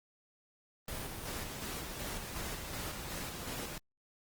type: noise with tremolo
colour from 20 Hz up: pink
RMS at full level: -40 dBFS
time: 0.88-3.78 s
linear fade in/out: 2 ms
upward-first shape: square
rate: 2.7 Hz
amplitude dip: 30%
effects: Opus 24 kbps